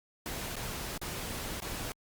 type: noise with dropouts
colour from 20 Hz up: pink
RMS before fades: -38 dBFS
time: 0.26-1.92 s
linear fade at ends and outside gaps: 0 ms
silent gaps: 0.556-0.566 / 0.977-1.016 / 1.602-1.621 s
effects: Opus 48 kbps

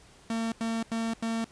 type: tone bursts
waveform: 45% pulse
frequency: 227.1 Hz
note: A#3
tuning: 45 cents flat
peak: -28 dBFS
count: 4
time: 0.3-1.444 s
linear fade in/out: 2 ms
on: 220 ms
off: 88 ms
effects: pink hiss -56 dBFS RMS until 1.51 s + resampled to 22050 Hz

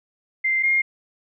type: tone pair in turn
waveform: sine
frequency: 2089 / 2128 Hz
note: C7 / C7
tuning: -3 / +29 cents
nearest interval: unison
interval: 32 cents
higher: second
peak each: -18 / -16 dBFS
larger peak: second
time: 0.44-0.63 / 0.63-0.82 s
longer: neither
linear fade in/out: 10 ms
effects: none

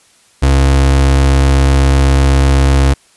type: tone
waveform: 35% pulse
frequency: 68 Hz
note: C#2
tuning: 33 cents flat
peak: -5 dBFS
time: 0.42-2.94 s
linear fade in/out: 10 ms
effects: white hiss -49 dBFS RMS until 3.16 s + resampled to 24000 Hz

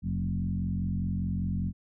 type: tone with frequency modulation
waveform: sine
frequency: 135.8 Hz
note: C#3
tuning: 35 cents flat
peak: -27 dBFS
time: 0.02-1.73 s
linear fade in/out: 50 ms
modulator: 45 Hz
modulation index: 1.9
effects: none

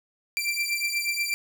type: beating tone pair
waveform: sawtooth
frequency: 2349 / 2357.3 Hz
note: D7 / D7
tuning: 0 / +6 cents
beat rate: 8.3 Hz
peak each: -25 dBFS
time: 0.37-1.34 s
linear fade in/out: 0 ms
effects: none

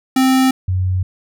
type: tone pair in turn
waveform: square / sine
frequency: 261.6 / 92.49 Hz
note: C4 / F#2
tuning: 0 / 0 cents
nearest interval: octave + tritone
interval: 1800 cents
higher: first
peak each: -11 / -14 dBFS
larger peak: first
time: 0.16-0.51 / 0.68-1.03 s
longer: neither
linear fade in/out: 5 ms
effects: none

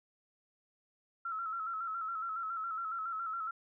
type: tone with vibrato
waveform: sine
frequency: 1328 Hz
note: E6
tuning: 12 cents sharp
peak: -35 dBFS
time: 1.25-3.51 s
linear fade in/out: 5 ms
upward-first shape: square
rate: 7.2 Hz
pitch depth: 50 cents each way
effects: none

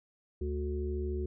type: harmonic tone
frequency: 73.42 Hz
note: D2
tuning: in tune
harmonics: 1 / 3 / 5 / 6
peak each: -33 / -43 / -36 / -49 dBFS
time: 0.41-1.26 s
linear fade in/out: 5 ms
effects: none

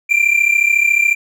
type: tone pair together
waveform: triangle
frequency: 2354 / 2388 Hz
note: D7 / D7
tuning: +3 / +28 cents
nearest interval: unison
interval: 25 cents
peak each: -12 dBFS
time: 0.09-1.15 s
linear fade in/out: 20 ms
effects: none

